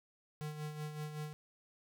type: tone with tremolo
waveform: square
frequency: 151.6 Hz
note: D#3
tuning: 45 cents flat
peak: -39 dBFS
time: 0.41-1.33 s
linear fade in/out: 0 ms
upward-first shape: sine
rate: 5.3 Hz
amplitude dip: 55%
effects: none